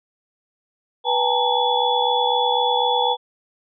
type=tone cluster; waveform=sine; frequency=491.4 / 795 / 863 / 927 / 3420 Hz; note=B4 / G5 / A5 / A#5 / A7; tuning=-9 / +24 / -34 / -10 / -50 cents; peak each=-23 dBFS; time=1.04-3.17 s; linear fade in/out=50 ms; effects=none